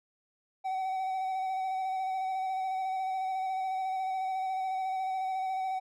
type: tone with vibrato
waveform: triangle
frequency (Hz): 758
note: F#5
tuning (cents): +42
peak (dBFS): -28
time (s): 0.64-5.8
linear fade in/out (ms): 20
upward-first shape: square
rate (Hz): 14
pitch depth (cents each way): 18
effects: none